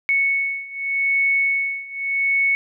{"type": "beating tone pair", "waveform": "sine", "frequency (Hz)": [2212, 2212.84], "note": ["C#7", "C#7"], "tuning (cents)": [-4, -4], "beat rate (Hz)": 0.84, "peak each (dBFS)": [-22, -20], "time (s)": [0.09, 2.55], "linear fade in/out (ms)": 0, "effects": []}